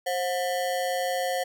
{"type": "ring-modulated tone", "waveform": "square", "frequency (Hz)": 627, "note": "D#5", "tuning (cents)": 13, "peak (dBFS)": -23, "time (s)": [0.06, 1.44], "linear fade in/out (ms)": 10, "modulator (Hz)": 97, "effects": []}